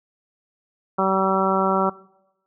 harmonic tone, 191.5 Hz, G3, 40 cents flat, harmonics 1 / 2 / 3 / 4 / 5 / 6 / 7, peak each -25 / -25 / -25 / -25 / -25 / -25 / -25 dBFS, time 0.98-1.9 s, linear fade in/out 10 ms, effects noise-tail reverb RT60 0.9 s tail -21 dB re dry

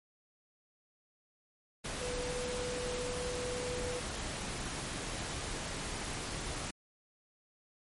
sine tone in noise, 494.7 Hz, B4, 3 cents sharp, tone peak -37 dBFS, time 2.01-4 s, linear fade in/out 10 ms, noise pink, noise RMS -39 dBFS, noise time 1.84-6.71 s, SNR -1 dB, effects MP3 48 kbps

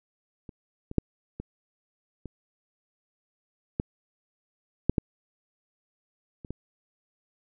clicks, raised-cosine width 3 ms, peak -29 / -24 / -8 / -22 / -25 / -13 / -7 / -10 / -28 / -21 dBFS, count 10, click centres 0.492 / 0.914 / 0.983 / 1.4 / 2.257 / 3.799 / 4.896 / 4.982 / 6.448 / 6.506 s, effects none

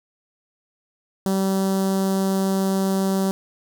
sawtooth tone with notch filter, 192.6 Hz, G3, 30 cents flat, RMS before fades -21 dBFS, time 1.26-3.31 s, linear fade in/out 0 ms, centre 2300 Hz, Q 0.57, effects 9-bit

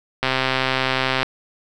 click train, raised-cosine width 0.3 ms, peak -3 dBFS, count 132, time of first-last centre 0.23-1.23 s, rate 131 Hz, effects none

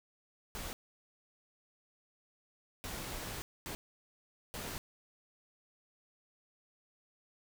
pink noise bursts at uneven times, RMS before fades -42 dBFS, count 4, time 0.55-0.73 / 2.84-3.42 / 3.66-3.75 / 4.54-4.78 s, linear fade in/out 0 ms, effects none

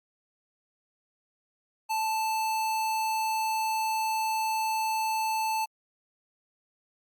square tone, 880 Hz, A5, in tune, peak -27 dBFS, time 1.89-5.66 s, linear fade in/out 20 ms, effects Opus 48 kbps

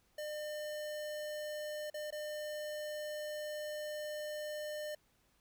square tone with dropouts, 603 Hz, D5, 46 cents sharp, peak -40 dBFS, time 0.18-4.95 s, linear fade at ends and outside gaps 5 ms, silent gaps 1.901-1.941 / 2.106-2.124 s, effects pink hiss -73 dBFS RMS until 5.4 s

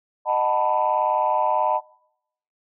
sine chord, B dominant seventh, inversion first, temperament just, 617.4 / 740.8 / 889 / 987.8 Hz, D#5 / F#5 / A5 / B5, -14 / +2 / +18 / 0 cents, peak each -23 / -25 / -22 / -23 dBFS, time 0.25-1.81 s, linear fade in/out 50 ms, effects noise-tail reverb RT60 0.8 s tail -24 dB re dry + tanh soft clip ceiling -10 dBFS

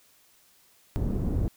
pink low-pass noise, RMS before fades -27 dBFS, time 0.96-1.48 s, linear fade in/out 0 ms, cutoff 270 Hz, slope 12 dB/octave, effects white hiss -61 dBFS RMS until 1.56 s

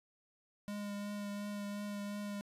square tone with vibrato, 204.5 Hz, G#3, 26 cents flat, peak -40 dBFS, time 0.68-2.41 s, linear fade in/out 0 ms, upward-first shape triangle, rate 2.8 Hz, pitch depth 17 cents each way, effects resampled to 32000 Hz + 11-bit

